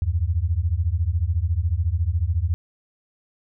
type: beating tone pair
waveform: sine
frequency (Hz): 77.78 / 91.78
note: D#2 / F#2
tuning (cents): 0 / -14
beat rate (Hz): 14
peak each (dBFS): -22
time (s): 0.02-2.54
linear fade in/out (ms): 0
effects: none